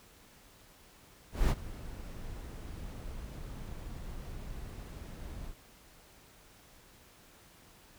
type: noise with ADSR envelope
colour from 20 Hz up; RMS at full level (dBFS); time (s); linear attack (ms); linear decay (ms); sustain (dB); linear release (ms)
brown; -24; 1.32-5.55; 180; 44; -19; 65
effects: pink hiss -59 dBFS RMS until 7.98 s